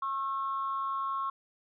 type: tone pair together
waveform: sine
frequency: 1087.3 / 1332 Hz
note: C#6 / E6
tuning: -34 / +18 cents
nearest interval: major third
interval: 352 cents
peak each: -30 / -37 dBFS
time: 0.02-1.3 s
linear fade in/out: 5 ms
effects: tanh soft clip ceiling -24 dBFS